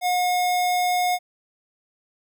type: tone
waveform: square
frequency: 721 Hz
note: F#5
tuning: 45 cents flat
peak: -20 dBFS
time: 0.01-1.19 s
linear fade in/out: 50 ms
effects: none